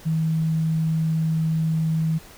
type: tone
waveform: sine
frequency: 160 Hz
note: D#3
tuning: 49 cents sharp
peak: -19 dBFS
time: 0.05-2.19 s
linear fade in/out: 20 ms
effects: pink hiss -46 dBFS RMS until 2.37 s